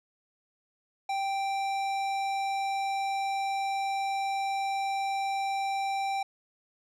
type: tone with tanh clipping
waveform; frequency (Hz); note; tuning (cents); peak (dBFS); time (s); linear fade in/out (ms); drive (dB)
sine; 784; G5; 0; -30; 1.09-6.23; 5; 16
effects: none